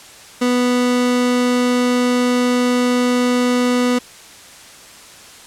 30% pulse tone, 246.9 Hz, B3, in tune, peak -11 dBFS, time 0.41-3.99 s, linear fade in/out 10 ms, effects white hiss -40 dBFS RMS until 5.46 s + low-pass 9000 Hz 12 dB/octave

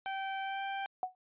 sawtooth tone with pitch glide, 776 to 784.6 Hz, G5 to G5, -18 to +1 cents, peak -31 dBFS, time 0.06-0.86 s, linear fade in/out 0 ms, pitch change +19 cents, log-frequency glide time 0.42-0.63 s
sine tone with exponential decay, 740 Hz, F#5, in tune, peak -27 dBFS, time 1.03-1.15 s, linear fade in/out 1 ms, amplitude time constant 24 ms
effects resampled to 8000 Hz

